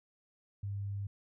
sine tone, 100.1 Hz, G2, 37 cents sharp, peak -35 dBFS, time 0.63-1.07 s, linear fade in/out 5 ms, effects none

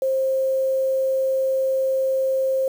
sine tone with quantisation, 530 Hz, C5, 22 cents sharp, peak -18 dBFS, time 0.02-2.68 s, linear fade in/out 2 ms, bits 7, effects none

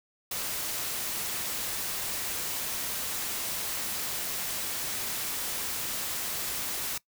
white noise, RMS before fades -33 dBFS, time 0.31-6.98 s, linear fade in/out 5 ms, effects noise-tail reverb RT60 0.1 s tail -21 dB re dry

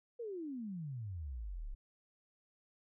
sine exponential sweep, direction down, 490.3 to 30.87 Hz, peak -40 dBFS, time 0.19-1.75 s, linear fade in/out 10 ms, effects none

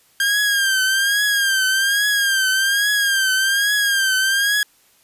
sawtooth tone with vibrato, 1600 Hz, G6, 35 cents sharp, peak -12 dBFS, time 0.2-4.63 s, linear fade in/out 2 ms, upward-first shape triangle, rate 1.2 Hz, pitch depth 89 cents each way, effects white hiss -56 dBFS RMS until 5.03 s + resampled to 32000 Hz

